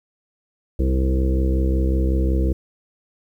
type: harmonic tone with a mistuned harmonic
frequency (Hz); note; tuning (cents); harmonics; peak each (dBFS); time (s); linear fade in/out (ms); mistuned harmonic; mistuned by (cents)
65.41; C2; 0; 1 / 2 / 3 / 4 / 5 / 6 / 7 / 8; -17 / -30 / -28 / -34 / -26 / -35 / -31 / -34; 0.79-2.53; 5; 6; +20
effects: 9-bit